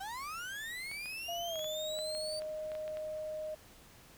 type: linear sweep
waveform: 35% pulse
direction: up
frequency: 748 to 4633 Hz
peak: -38 dBFS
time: 0-2.4 s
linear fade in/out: 10 ms
type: clicks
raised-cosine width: 0.3 ms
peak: -33 dBFS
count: 12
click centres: 0.915 / 1.058 / 1.557 / 1.593 / 1.644 / 1.989 / 2.15 / 2.42 / 2.718 / 2.752 / 2.879 / 2.971 s
type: tone with pitch glide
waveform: sine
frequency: 687 to 619.2 Hz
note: F5 to D#5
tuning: -29 to -9 cents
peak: -37 dBFS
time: 1.28-3.55 s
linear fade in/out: 10 ms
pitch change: -180 cents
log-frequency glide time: 1.47-1.6 s
effects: pink hiss -58 dBFS RMS until 4.17 s